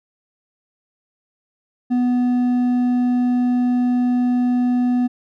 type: tone with hard clipping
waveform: triangle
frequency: 246.9 Hz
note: B3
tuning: in tune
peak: -16 dBFS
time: 1.9-5.08 s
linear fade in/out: 20 ms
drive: 7 dB
effects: none